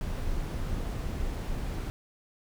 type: noise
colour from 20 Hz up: brown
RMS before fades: -32 dBFS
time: 0.01-1.9 s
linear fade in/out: 0 ms
effects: none